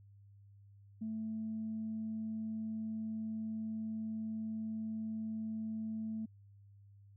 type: tone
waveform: sine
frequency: 220 Hz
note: A3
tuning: in tune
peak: -36 dBFS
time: 1.01-6.26 s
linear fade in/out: 10 ms
effects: tanh soft clip ceiling -32 dBFS + added 100 Hz sine -57 dBFS peak until 7.16 s